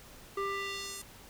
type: tone with band-pass filter sweep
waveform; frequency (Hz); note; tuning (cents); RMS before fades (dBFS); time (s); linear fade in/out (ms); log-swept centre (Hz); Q
square; 395.2; G4; +14; -37; 0.37-1.02; 5; 900 to 10000; 1.2
effects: pink hiss -53 dBFS RMS until 1.29 s